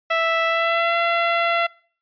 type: tone with pitch glide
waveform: 15% pulse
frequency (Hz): 659.3 to 679.4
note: E5 to F5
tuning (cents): 0 to -48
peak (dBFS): -11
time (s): 0.1-1.67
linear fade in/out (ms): 10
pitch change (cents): +52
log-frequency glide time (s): 0.46-0.96
effects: noise-tail reverb RT60 0.5 s tail -25 dB re dry + resampled to 11025 Hz